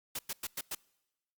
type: noise bursts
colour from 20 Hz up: white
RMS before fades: -37 dBFS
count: 5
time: 0.15-0.75 s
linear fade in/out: 5 ms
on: 40 ms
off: 100 ms
effects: noise-tail reverb RT60 1.0 s tail -25 dB re dry + Opus 48 kbps